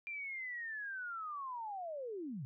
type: linear sweep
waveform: sine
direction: down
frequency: 2390 to 115.7 Hz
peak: -40 dBFS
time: 0.07-2.45 s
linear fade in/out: 0 ms
effects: none